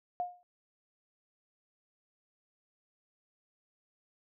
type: tone with exponential decay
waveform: sine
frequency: 713 Hz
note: F5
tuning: 36 cents sharp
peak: -28 dBFS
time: 0.2-0.43 s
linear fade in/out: 0 ms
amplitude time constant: 50 ms
effects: none